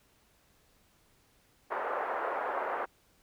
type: band-pass noise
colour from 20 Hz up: pink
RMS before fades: -34 dBFS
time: 1.7-2.86 s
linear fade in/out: 20 ms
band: 480 to 1500 Hz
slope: 24 dB/octave
effects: pink hiss -67 dBFS RMS until 3.22 s